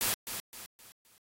white noise with echo, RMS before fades -30 dBFS, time 0.01-0.14 s, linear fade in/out 0 ms, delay 260 ms, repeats 4, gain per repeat -8 dB, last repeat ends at 1.18 s, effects AAC 48 kbps

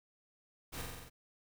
pink noise with echo, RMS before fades -43 dBFS, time 0.72-0.83 s, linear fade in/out 20 ms, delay 45 ms, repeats 6, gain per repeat -2 dB, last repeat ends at 1.1 s, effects none

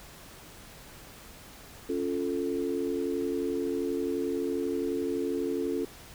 sine chord, Db augmented, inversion none, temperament equal, 277.2 / 349.2 / 440 Hz, Db4 / F4 / A4, 0 / 0 / 0 cents, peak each -32 dBFS, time 1.89-5.85 s, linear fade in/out 5 ms, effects pink hiss -49 dBFS RMS until 6.14 s

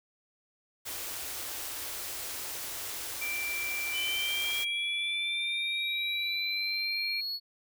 white band-stop noise, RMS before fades -38 dBFS, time 0.85-4.65 s, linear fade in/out 20 ms, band 130 to 260 Hz, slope 48 dB/octave
sine tone, 2349 Hz, D7, in tune, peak -32 dBFS, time 3.21-7.21 s, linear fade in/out 10 ms
triangle linear sweep, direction up, 3000 to 4388 Hz, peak -31 dBFS, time 3.92-7.4 s, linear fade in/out 50 ms
effects none

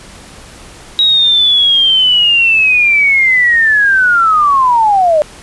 sine linear sweep, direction down, 3832 to 587.3 Hz, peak -6 dBFS, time 0.99-5.22 s, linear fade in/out 0 ms, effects pink hiss -35 dBFS RMS until 5.42 s + resampled to 24000 Hz

